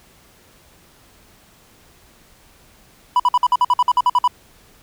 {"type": "tone bursts", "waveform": "triangle", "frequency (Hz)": 987.8, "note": "B5", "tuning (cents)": 0, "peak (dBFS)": -9, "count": 13, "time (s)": [3.16, 4.277], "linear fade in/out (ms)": 2, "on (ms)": 37, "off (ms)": 53, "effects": ["pink hiss -51 dBFS RMS until 4.82 s"]}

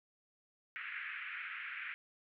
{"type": "band-pass noise", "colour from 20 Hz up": "white", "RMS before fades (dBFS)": -44, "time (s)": [0.76, 1.94], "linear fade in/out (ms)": 0, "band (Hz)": [1400, 2500], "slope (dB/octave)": 48, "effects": []}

